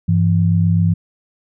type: tone pair together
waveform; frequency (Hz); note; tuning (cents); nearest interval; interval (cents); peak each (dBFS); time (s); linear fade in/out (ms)
sine; 99.7 / 167.67; G2 / E3; +30 / +30; major sixth; 900; -14; 0.08-0.94; 10
effects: none